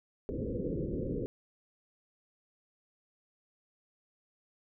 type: low-pass noise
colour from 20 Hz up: white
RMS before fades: -35 dBFS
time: 0.29-1.26 s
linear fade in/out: 0 ms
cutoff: 520 Hz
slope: 96 dB/octave
effects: none